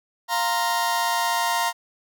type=chord; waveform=sawtooth; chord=F suspended fourth; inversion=none; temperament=just; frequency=698.5 / 931.3 / 1047.7 Hz; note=F5 / Bb5 / C6; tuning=0 / -2 / +2 cents; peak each=-23 / -19 / -24 dBFS; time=0.28-1.73 s; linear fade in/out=50 ms; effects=none